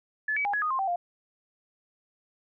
sine tone with pitch steps, 1725 / 2281 / 812 / 1679 / 1238 / 1057 / 775 / 701 Hz, A6 / C#7 / G#5 / G#6 / D#6 / C6 / G5 / F5, -35 / +49 / -39 / +18 / -9 / +17 / -20 / +6 cents, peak -25 dBFS, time 0.28-0.96 s, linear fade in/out 5 ms, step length 85 ms, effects none

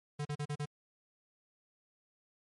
square tone bursts, 146.83 Hz, D3, in tune, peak -35 dBFS, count 5, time 0.19-0.657 s, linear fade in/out 10 ms, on 63 ms, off 38 ms, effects MP3 48 kbps

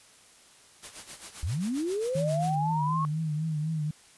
white noise with tremolo, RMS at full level -41 dBFS, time 0.82-2.56 s, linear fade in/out 20 ms, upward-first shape sine, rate 7.5 Hz, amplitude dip 75%
sine linear sweep, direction up, 65.41 to 1108.7 Hz, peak -27 dBFS, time 1.43-3.05 s, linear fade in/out 0 ms
sine tone with vibrato, 155.56 Hz, D#3, in tune, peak -27 dBFS, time 2.15-3.91 s, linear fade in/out 5 ms, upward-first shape triangle, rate 4 Hz, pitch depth 81 cents each way
effects white hiss -56 dBFS RMS until 4.17 s + resampled to 24000 Hz

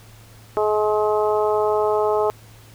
harmonic tone, 212.2 Hz, G#3, 38 cents sharp, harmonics 2 / 3 / 4 / 5 / 6, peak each -19 / -23 / -24 / -28 / -30 dBFS, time 0.57-2.3 s, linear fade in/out 0 ms, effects added 110 Hz sine -45 dBFS peak until 2.74 s + pink hiss -49 dBFS RMS until 2.74 s

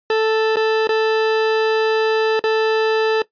40% pulse tone with dropouts, 440 Hz, A4, in tune, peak -13 dBFS, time 0.1-3.22 s, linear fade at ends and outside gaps 2 ms, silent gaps 0.559-0.568 / 0.872-0.891 / 2.394-2.439 s, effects noise-tail reverb RT60 0.1 s tail -18 dB re dry + resampled to 11025 Hz

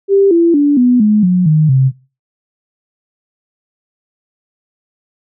sine tone with pitch steps, 394.6 / 337.6 / 288.9 / 247.2 / 211.5 / 180.92 / 154.8 / 132.44 Hz, G4 / E4 / D4 / B3 / G#3 / F#3 / D#3 / C3, +11 / +41 / -28 / +2 / +32 / -39 / -9 / +21 cents, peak -6 dBFS, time 0.08-1.92 s, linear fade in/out 50 ms, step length 230 ms, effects noise-tail reverb RT60 0.3 s tail -19 dB re dry

